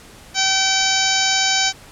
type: harmonic tone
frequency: 769 Hz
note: G5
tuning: 33 cents flat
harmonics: 1 / 2 / 3 / 4 / 5 / 6 / 7 / 8 / 9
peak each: -24 / -24 / -24 / -24 / -24 / -24 / -24 / -24 / -24 dBFS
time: 0.34-1.73 s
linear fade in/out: 50 ms
effects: pink hiss -43 dBFS RMS until 1.91 s + low-pass 11000 Hz 12 dB/octave